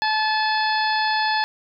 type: harmonic tone with a mistuned harmonic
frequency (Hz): 866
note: A5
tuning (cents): -28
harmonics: 1 / 2 / 3 / 4 / 5 / 6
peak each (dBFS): -21 / -24 / -32 / -32 / -28 / -32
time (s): 0.02-1.44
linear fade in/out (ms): 0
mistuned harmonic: 6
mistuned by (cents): -54
effects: none